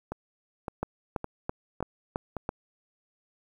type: two click trains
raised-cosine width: 1 ms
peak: -15 / -19 dBFS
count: 6 / 5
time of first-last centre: 0.83-2.491 / 0.12-2.367 s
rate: 3.01 / 1.78 Hz
effects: 9-bit